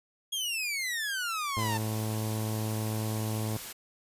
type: exponential sweep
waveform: sawtooth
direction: down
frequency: 3317 to 880 Hz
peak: -27 dBFS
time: 0.32-1.78 s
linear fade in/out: 10 ms
type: harmonic tone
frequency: 108.9 Hz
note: A2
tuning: 17 cents flat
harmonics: 1 / 2 / 3 / 4 / 5 / 6 / 7 / 8 / 9 / 10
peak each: -31 / -37 / -41 / -43 / -45 / -47 / -48 / -49 / -50 / -51 dBFS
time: 1.57-3.57 s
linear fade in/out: 0 ms
type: noise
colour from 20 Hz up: white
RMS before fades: -41 dBFS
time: 1.58-3.73 s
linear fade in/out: 10 ms
effects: resampled to 32000 Hz